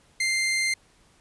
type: tone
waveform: sawtooth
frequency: 2093 Hz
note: C7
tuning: in tune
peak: -19 dBFS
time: 0.2-0.74 s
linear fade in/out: 5 ms
effects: pink hiss -60 dBFS RMS until 1.2 s + resampled to 24000 Hz